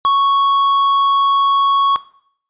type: tone with tanh clipping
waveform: sine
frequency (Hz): 1108.7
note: C#6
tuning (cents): 0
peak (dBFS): -12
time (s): 0.05-1.96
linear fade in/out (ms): 0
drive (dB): 9
effects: noise-tail reverb RT60 0.6 s tail -17 dB re dry + resampled to 8000 Hz